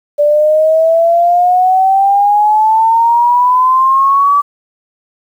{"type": "exponential sweep", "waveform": "sine", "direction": "up", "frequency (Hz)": [583, 1157], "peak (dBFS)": -6, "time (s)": [0.18, 4.42], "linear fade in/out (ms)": 20, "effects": ["7-bit"]}